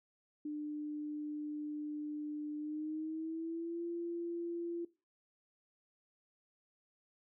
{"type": "tone with pitch glide", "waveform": "sine", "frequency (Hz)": [299, 341.5], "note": ["D4", "F4"], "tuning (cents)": [31, -39], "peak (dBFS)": -37, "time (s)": [0.45, 4.85], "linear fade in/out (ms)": 5, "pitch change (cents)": 230, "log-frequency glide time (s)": [2.57, 3.83], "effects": ["noise-tail reverb RT60 0.3 s tail -19 dB re dry"]}